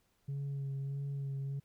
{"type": "tone with vibrato", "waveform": "sine", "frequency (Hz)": 138.59, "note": "C#3", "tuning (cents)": 0, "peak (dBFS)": -33, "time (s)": [0.28, 1.6], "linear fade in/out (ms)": 10, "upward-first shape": "sine", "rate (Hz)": 1.6, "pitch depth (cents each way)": 22, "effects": ["tanh soft clip ceiling -34 dBFS", "pink hiss -75 dBFS RMS until 1.64 s"]}